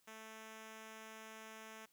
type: tone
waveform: 5% pulse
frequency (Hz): 220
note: A3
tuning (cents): 0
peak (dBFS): -40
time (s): 0.07-1.86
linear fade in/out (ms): 10
effects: white hiss -75 dBFS RMS until 1.92 s